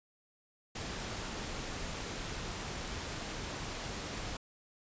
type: noise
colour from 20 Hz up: pink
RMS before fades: -40 dBFS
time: 0.75-4.37 s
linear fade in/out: 5 ms
effects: resampled to 16000 Hz